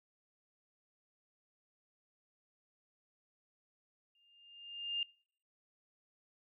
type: tone with exponential growth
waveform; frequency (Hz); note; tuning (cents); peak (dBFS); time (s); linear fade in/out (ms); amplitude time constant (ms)
sine; 2809; F7; +9; -31; 4.15-5.03; 2; 190
effects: noise-tail reverb RT60 0.5 s tail -25 dB re dry